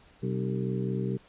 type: harmonic tone with a mistuned harmonic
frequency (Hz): 64.4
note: C2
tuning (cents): -27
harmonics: 2 / 3 / 4 / 5 / 6 / 7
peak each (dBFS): -31 / -32 / -41 / -40 / -35 / -40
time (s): 0.22-1.18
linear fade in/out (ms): 20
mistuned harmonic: 5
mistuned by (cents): -99
effects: pink hiss -58 dBFS RMS until 1.28 s + resampled to 8000 Hz